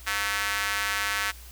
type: tone with high-pass filter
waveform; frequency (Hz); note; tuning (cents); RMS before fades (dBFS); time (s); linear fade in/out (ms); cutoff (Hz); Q
square; 101.8; G#2; -34; -28; 0.06-1.32; 20; 1600; 1.8
effects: added 60 Hz sine -44 dBFS peak until 1.51 s + white hiss -49 dBFS RMS until 1.51 s

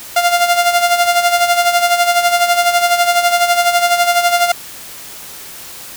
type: tone with tremolo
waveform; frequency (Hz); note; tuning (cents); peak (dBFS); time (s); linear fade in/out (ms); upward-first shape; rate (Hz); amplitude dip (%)
sawtooth; 698.5; F5; 0; -4; 0.16-4.52; 5; sine; 12; 65
effects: white hiss -32 dBFS RMS until 5.96 s

